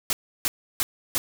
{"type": "noise bursts", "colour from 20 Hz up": "white", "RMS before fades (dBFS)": -24, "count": 4, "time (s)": [0.1, 1.18], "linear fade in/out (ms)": 0, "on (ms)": 30, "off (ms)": 320, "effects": []}